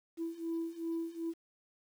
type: beating tone pair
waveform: sine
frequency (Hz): 329.6 / 332.2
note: E4 / E4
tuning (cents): 0 / +13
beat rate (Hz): 2.6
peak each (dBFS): -38 / -36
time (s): 0.17-1.34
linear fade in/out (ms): 50
effects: tanh soft clip ceiling -30 dBFS + 10-bit